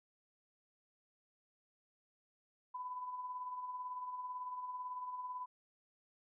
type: tone with tremolo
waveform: sine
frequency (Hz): 1000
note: B5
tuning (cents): +21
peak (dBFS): -39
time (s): 2.74-5.46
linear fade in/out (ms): 10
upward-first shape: sine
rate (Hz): 18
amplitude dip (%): 45
effects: none